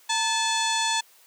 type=harmonic tone with a mistuned harmonic; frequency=867 Hz; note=A5; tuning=26 cents flat; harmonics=1 / 2 / 3 / 4 / 5 / 6 / 7 / 8 / 9 / 10; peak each=-26 / -31 / -33 / -29 / -32 / -41 / -35 / -34 / -36 / -37 dBFS; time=0.09-1.01 s; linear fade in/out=10 ms; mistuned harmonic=1; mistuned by=+82 cents; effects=white hiss -56 dBFS RMS until 1.26 s + high-pass 400 Hz 12 dB/octave